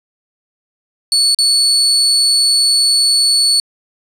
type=tone with dropouts; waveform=35% pulse; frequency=4435 Hz; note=C#8; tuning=in tune; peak=-8 dBFS; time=1.12-3.6 s; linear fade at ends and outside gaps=1 ms; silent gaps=1.347-1.387 s; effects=resampled to 32000 Hz + 7-bit